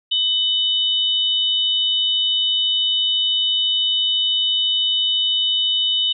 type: tone pair together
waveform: sine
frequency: 3000 / 3694 Hz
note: F#7 / A#7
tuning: +23 / -16 cents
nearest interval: major third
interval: 361 cents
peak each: -18 / -20 dBFS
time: 0.11-6.13 s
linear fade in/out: 10 ms
effects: none